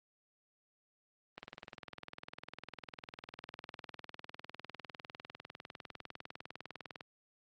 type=click train; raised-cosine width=0.3 ms; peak=-29 dBFS; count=113; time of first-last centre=1.38-7.008 s; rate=19.9 Hz; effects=high-pass 100 Hz 12 dB/octave + Opus 24 kbps